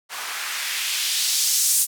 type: noise with band-pass filter sweep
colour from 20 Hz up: blue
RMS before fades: -23 dBFS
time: 0.09-1.87 s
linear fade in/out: 50 ms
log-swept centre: 1000 to 8500 Hz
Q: 1.2
effects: none